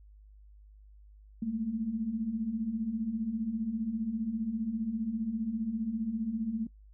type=beating tone pair; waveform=sine; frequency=210.6 / 225.6 Hz; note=G#3 / A3; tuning=+24 / +44 cents; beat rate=15 Hz; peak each=-37 / -31 dBFS; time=1.42-6.67 s; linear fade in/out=5 ms; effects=noise-tail reverb RT60 0.1 s tail -23 dB re dry + added 51 Hz sine -52 dBFS peak until 6.93 s